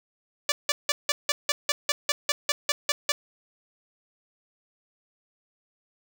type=tone bursts; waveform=5% pulse; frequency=580 Hz; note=D5; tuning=22 cents flat; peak=-10 dBFS; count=14; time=0.49-3.12 s; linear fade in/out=2 ms; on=30 ms; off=170 ms; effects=none